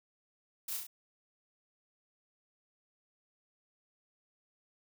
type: noise with echo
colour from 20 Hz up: blue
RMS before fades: -39 dBFS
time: 0.68-0.77 s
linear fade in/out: 5 ms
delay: 33 ms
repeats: 3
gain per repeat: -3 dB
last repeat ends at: 0.869 s
effects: none